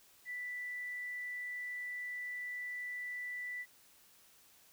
sine tone, 1975.5 Hz, B6, in tune, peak -39 dBFS, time 0.25-3.66 s, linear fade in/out 50 ms, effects white hiss -64 dBFS RMS until 4.72 s

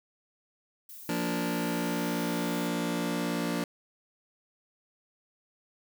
violet noise, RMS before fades -46 dBFS, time 0.89-2.68 s, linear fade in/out 5 ms
sawtooth chord, Bb major, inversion second, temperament just, 174.81 / 233.1 / 291.4 Hz, F3 / Bb3 / D4, +2 / 0 / -13 cents, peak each -29 dBFS, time 1.09-3.64 s, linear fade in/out 2 ms
effects none

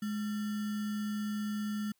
sine tone with sample-and-hold, 210 Hz, G#3, 19 cents sharp, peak -32 dBFS, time 0.02-1.92 s, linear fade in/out 5 ms, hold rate 1575 Hz, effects white hiss -75 dBFS RMS until 1.99 s

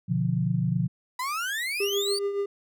sine chord, B diminished, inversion none, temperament equal, 123.47 / 146.83 / 174.61 Hz, B2 / D3 / F3, 0 / 0 / 0 cents, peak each -27 / -28 / -26 dBFS, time 0.08-0.88 s, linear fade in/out 20 ms
35% pulse exponential sweep, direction up, 979 to 4724 Hz, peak -26 dBFS, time 1.19-2.19 s, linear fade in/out 5 ms
triangle tone with tremolo, 401.4 Hz, G4, 41 cents sharp, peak -21 dBFS, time 1.8-2.46 s, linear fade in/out 5 ms, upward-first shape triangle, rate 7.1 Hz, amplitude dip 60%
effects none

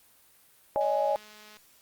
sine chord, C# suspended second, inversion none, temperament equal with one note detuned, 565.7 / 622.3 / 830.6 Hz, C#5 / D#5 / G#5, +35 / 0 / 0 cents, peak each -28 dBFS, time 0.76-1.16 s, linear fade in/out 0 ms
click train, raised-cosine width 0.2 ms, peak -34 dBFS, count 162, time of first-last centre 0.81-1.569 s, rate 212 Hz
effects white hiss -60 dBFS RMS until 1.81 s + Opus 32 kbps

